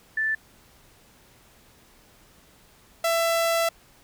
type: tone pair in turn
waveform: sine / sawtooth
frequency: 1760 / 667.1 Hz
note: A6 / E5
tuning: 0 / +20 cents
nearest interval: octave + perfect fourth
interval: 1680 cents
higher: first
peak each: -22 / -17 dBFS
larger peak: second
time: 0.17-0.35 / 3.04-3.69 s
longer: second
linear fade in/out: 5 ms
effects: pink hiss -56 dBFS RMS until 4.03 s